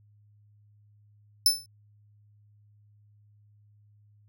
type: tone with exponential decay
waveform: sawtooth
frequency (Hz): 5274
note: E8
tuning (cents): 0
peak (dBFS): -12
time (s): 1.46-1.66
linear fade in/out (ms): 2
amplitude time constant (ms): 43
effects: added 104 Hz sine -57 dBFS peak until 4.28 s